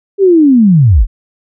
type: linear sweep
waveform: sine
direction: down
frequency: 406 to 30.95 Hz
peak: -3 dBFS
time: 0.18-1.07 s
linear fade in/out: 50 ms
effects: none